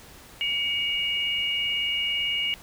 sine tone pair together, 2259 / 2859 Hz, C#7 / F7, +32 / +40 cents, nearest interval major third, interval 408 cents, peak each -29 / -25 dBFS, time 0.41-2.54 s, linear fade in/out 0 ms, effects pink hiss -48 dBFS RMS until 2.62 s

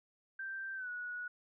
sine tone with pitch glide, 1568 to 1463 Hz, G6 to F#6, 0 to -20 cents, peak -39 dBFS, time 0.39-1.28 s, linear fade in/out 5 ms, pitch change -120 cents, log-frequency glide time 0.75-0.89 s, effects none

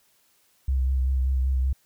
sine tone with vibrato, 65.41 Hz, C2, in tune, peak -20 dBFS, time 0.68-1.73 s, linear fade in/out 5 ms, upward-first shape sine, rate 5.2 Hz, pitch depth 32 cents each way, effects white hiss -64 dBFS RMS until 1.85 s

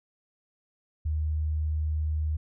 sine tone, 77.1 Hz, D#2, 15 cents flat, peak -25 dBFS, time 1.05-2.37 s, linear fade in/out 10 ms, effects none

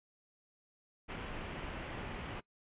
pink low-pass noise, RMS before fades -43 dBFS, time 1.08-2.41 s, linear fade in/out 20 ms, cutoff 3200 Hz, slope 48 dB/octave, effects noise-tail reverb RT60 0.1 s tail -22 dB re dry + resampled to 8000 Hz

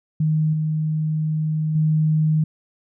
sine tone with level steps, 155.56 Hz, D#3, in tune, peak -16 / -19 / -15 dBFS, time 0.2-2.44 s, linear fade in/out 5 ms, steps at 0.53 / 1.75 s, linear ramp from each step 5 ms, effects none

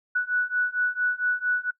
sine beating tone pair, 1475 / 1479.4 Hz, F#6 / F#6, -6 / -1 cents, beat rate 4.4 Hz, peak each -26 / -25 dBFS, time 0.15-1.71 s, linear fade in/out 10 ms, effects noise-tail reverb RT60 0.1 s tail -22 dB re dry

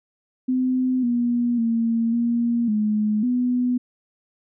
sine tone with pitch steps, 255.8 / 240.1 / 229.4 / 235.7 / 212.2 / 247.7 Hz, C4 / B3 / A#3 / A#3 / G#3 / B3, -39 / -49 / -28 / +19 / +38 / +5 cents, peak -18 dBFS, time 0.48-3.78 s, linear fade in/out 10 ms, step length 550 ms, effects none

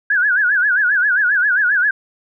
sine tone with vibrato, 1568 Hz, G6, in tune, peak -12 dBFS, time 0.1-1.91 s, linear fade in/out 5 ms, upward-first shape sine, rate 7.5 Hz, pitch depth 160 cents each way, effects none

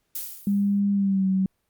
violet noise with exponential decay, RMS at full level -28 dBFS, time 0.15-0.8 s, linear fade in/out 5 ms, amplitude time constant 140 ms
sine tone with pitch glide, 201.1 to 189.92 Hz, G3 to F#3, +44 to +45 cents, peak -19 dBFS, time 0.47-1.46 s, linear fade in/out 2 ms, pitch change -99 cents, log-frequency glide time 0.92-1.27 s
effects pink hiss -73 dBFS RMS until 1.69 s + Opus 48 kbps

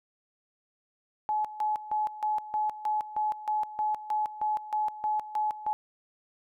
sine tone with tremolo, 852 Hz, G#5, 44 cents sharp, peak -25 dBFS, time 1.29-5.73 s, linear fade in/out 0 ms, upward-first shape square, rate 3.2 Hz, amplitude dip 80%, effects none

